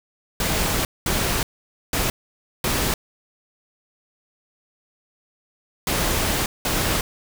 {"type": "noise bursts at uneven times", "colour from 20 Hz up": "pink", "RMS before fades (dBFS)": -22, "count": 6, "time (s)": [[0.4, 0.85], [1.06, 1.43], [1.93, 2.1], [2.64, 2.94], [5.87, 6.46], [6.65, 7.01]], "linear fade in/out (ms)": 2, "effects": []}